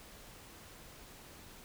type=silence; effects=pink hiss -54 dBFS RMS until 1.64 s